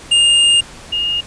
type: tone pair in turn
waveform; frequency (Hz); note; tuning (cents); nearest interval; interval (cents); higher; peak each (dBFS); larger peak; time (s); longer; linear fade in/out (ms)
square / sine; 2823 / 2844; F7 / F7; +18 / +31; unison; 13; second; -9 / -15; first; 0.11-0.61 / 0.92-1.21; first; 10
effects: pink hiss -36 dBFS RMS until 1.26 s + resampled to 22050 Hz